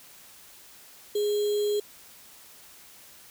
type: tone with sample-and-hold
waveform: sine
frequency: 415.3 Hz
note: G#4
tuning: in tune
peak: -23 dBFS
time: 1.15-1.8 s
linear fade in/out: 5 ms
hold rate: 3675 Hz
effects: white hiss -51 dBFS RMS until 3.3 s